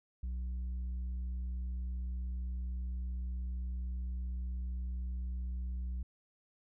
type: tone with tanh clipping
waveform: sine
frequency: 61.74 Hz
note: B1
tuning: in tune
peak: -36 dBFS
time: 0.23-6.03 s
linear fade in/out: 5 ms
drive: 4 dB
effects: none